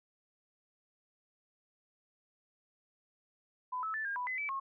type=tone with pitch steps; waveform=sine; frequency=1004 / 1302 / 1756 / 1614 / 990 / 2026 / 2306 / 1084 Hz; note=B5 / E6 / A6 / G#6 / B5 / B6 / D7 / C#6; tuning=+28 / -22 / -4 / -50 / +4 / +44 / -32 / -39 cents; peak=-34 dBFS; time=3.72-4.6 s; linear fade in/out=10 ms; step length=110 ms; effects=none